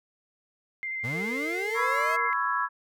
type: tone with vibrato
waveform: sine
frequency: 2086 Hz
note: C7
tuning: 6 cents flat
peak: -30 dBFS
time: 0.83-2.33 s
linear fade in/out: 0 ms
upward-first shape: square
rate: 12 Hz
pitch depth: 12 cents each way
type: linear sweep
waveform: 35% pulse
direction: up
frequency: 103.83 to 659.3 Hz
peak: -30 dBFS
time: 1.03-2.17 s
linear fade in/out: 20 ms
type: tone with pitch glide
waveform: sine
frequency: 453.2 to 468.6 Hz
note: A#4 to A#4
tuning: -49 to +9 cents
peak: -36 dBFS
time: 1.11-2.31 s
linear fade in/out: 50 ms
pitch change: +58 cents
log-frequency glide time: 1.81-2.17 s
type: chord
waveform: sine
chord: C# minor seventh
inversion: third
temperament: just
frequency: 997.9 / 1108.7 / 1330.5 / 1663.1 Hz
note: B5 / C#6 / E6 / G#6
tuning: +18 / 0 / +16 / +2 cents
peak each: -30 dBFS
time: 1.74-2.69 s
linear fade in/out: 50 ms
effects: none